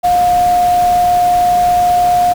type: tone in noise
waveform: sine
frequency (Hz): 712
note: F5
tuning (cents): +33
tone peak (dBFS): -8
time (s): 0.03-2.34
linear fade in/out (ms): 20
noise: pink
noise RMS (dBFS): -26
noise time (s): 0.03-2.34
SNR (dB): +15
effects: none